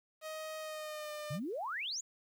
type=tone with pitch glide; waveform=sawtooth; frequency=627 to 601.1 Hz; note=D#5 to D5; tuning=+13 to +40 cents; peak=-37 dBFS; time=0.21-1.4 s; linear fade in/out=50 ms; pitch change=-73 cents; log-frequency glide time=0.59-1.13 s
type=exponential sweep; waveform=sine; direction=up; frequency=123.8 to 7230 Hz; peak=-36 dBFS; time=1.3-2.01 s; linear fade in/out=10 ms
effects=11-bit